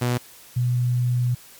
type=tone pair in turn; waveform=sawtooth / sine; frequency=122.4 / 123.11 Hz; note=B2 / B2; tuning=-15 / -5 cents; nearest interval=unison; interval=10 cents; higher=second; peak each=-16 / -18 dBFS; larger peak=first; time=0.01-0.18 / 0.56-1.35 s; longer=second; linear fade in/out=10 ms; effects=white hiss -47 dBFS RMS until 1.59 s + MP3 96 kbps